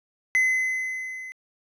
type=tone with level ramp; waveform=triangle; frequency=2038 Hz; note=C7; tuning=46 cents flat; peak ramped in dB=-15 to -34 dBFS; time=0.35-1.32 s; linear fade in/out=0 ms; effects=resampled to 32000 Hz